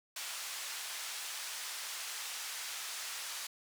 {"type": "band-pass noise", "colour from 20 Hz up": "white", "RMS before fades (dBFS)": -42, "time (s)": [0.16, 3.47], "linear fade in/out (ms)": 5, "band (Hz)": [960, 8200], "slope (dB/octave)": 12, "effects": []}